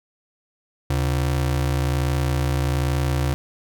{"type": "ring-modulated tone", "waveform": "square", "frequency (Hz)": 104.4, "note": "G#2", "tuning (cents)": 10, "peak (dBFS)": -17, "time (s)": [0.9, 3.34], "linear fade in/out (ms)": 0, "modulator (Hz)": 30.6, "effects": []}